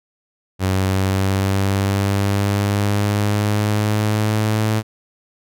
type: exponential sweep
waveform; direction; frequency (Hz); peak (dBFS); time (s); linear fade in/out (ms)
sawtooth; up; 94.4 to 109.1; -12; 0.59-4.83; 50
effects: none